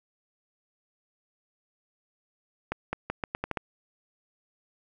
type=accelerating click train; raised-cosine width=0.5 ms; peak=-14 dBFS; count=8; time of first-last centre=2.72-3.572 s; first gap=210 ms; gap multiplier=0.81; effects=none